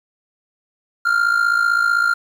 triangle tone with amplitude modulation, 1396.9 Hz, F6, in tune, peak -9 dBFS, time 1.05-2.14 s, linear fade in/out 10 ms, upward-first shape sine, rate 55.7 Hz, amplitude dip 70%, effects 8-bit

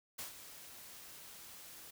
white noise with ADSR envelope, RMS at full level -43 dBFS, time 0.18-1.91 s, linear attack 13 ms, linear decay 120 ms, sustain -10 dB, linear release 10 ms, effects none

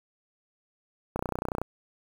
click train, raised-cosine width 1 ms, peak -15 dBFS, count 15, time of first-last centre 1.16-1.616 s, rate 30.7 Hz, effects 7-bit

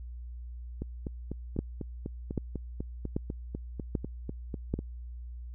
two click trains, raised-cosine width 3 ms, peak -16 / -22 dBFS, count 5 / 17, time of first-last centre 1.59-4.74 / 0.82-4.79 s, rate 1.27 / 4.03 Hz, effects added 60 Hz sine -39 dBFS peak until 5.54 s

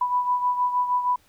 sine beating tone pair, 987.8 / 994.2 Hz, B5 / B5, 0 / +11 cents, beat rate 6.4 Hz, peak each -21 / -28 dBFS, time 0.01-1.16 s, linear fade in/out 5 ms, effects pink hiss -60 dBFS RMS until 1.28 s

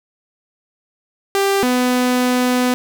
sawtooth tone pair in turn, 394.4 / 249.8 Hz, G4 / B3, +11 / +20 cents, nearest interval minor sixth, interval 791 cents, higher first, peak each -10 dBFS, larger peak neither, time 1.35-1.63 / 1.63-2.74 s, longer second, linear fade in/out 0 ms, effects none

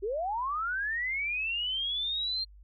sine linear sweep, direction up, 369.3 to 4214 Hz, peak -29 dBFS, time 0.02-2.45 s, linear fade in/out 20 ms, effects added 50 Hz sine -50 dBFS peak until 2.63 s

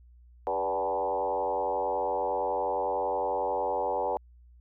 sine tone with frequency modulation, 673 Hz, E5, 36 cents sharp, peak -26 dBFS, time 0.47-4.17 s, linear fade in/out 0 ms, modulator 90.9 Hz, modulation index 2.8, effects added 60 Hz sine -52 dBFS peak until 4.6 s

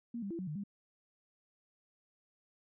sine tone with pitch steps, 235.3 / 198.6 / 335.8 / 186.1 / 151.1 / 200.9 Hz, A#3 / G3 / E4 / F#3 / D3 / G3, +16 / +23 / +32 / +10 / +50 / +43 cents, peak -37 dBFS, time 0.14-0.638 s, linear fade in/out 5 ms, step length 83 ms, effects none

